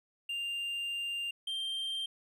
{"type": "tone pair in turn", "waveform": "triangle", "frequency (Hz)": [2794, 3161], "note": ["F7", "G7"], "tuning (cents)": [0, 14], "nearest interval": "major second", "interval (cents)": 214, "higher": "second", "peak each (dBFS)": [-32, -32], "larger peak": "neither", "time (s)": [[0.29, 1.31], [1.47, 2.06]], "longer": "first", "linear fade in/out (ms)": 5, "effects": []}